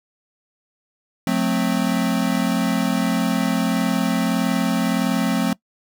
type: chord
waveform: square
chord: F# diminished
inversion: none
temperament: equal with one note detuned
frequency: 180.25 / 220 / 261.6 Hz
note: F#3 / A3 / C4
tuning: -45 / 0 / 0 cents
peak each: -23 dBFS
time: 1.27-5.53 s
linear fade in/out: 2 ms
effects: noise-tail reverb RT60 0.1 s tail -22 dB re dry